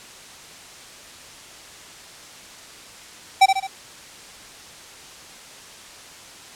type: tone with echo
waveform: square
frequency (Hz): 774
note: G5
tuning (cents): -22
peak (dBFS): -9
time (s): 3.41-3.46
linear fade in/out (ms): 10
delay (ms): 71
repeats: 3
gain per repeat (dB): -6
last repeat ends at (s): 3.673
effects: white hiss -42 dBFS RMS until 6.55 s + low-pass 8000 Hz 12 dB/octave